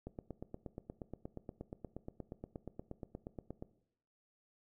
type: click train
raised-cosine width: 2 ms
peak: -30 dBFS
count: 31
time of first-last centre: 0.07-3.625 s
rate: 8.44 Hz
effects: noise-tail reverb RT60 0.7 s tail -17 dB re dry